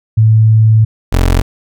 sine / 25% pulse tone pair in turn, 110.1 / 44.33 Hz, A2 / F1, +2 / +27 cents, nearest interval octave + major third, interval 1575 cents, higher first, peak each -4 dBFS, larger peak neither, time 0.17-0.85 / 1.12-1.42 s, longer first, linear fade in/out 10 ms, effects none

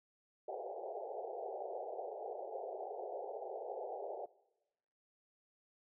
white band-pass noise, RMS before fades -44 dBFS, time 0.48-4.26 s, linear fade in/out 2 ms, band 380 to 810 Hz, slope 96 dB/octave, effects noise-tail reverb RT60 1.0 s tail -21 dB re dry

